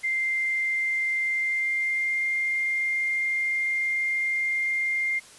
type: tone with pitch glide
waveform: sine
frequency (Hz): 2093 to 2109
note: C7 to C7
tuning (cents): 0 to +13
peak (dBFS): -23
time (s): 0.03-5.2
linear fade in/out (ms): 20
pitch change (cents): +13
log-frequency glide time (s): 1.3-2.24
effects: white hiss -49 dBFS RMS until 5.38 s + resampled to 24000 Hz